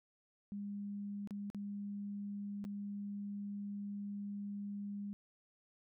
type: tone with dropouts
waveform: sine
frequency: 202.7 Hz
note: G#3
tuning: 42 cents flat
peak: -40 dBFS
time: 0.52-5.13 s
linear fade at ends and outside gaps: 0 ms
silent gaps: 1.274-1.308 / 1.501-1.547 / 2.642-2.65 s
effects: none